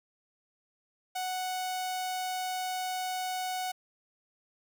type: tone with notch filter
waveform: sawtooth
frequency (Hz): 740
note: F#5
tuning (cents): 0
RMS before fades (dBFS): -34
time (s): 1.15-3.72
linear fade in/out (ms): 10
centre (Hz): 1700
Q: 1.9
effects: none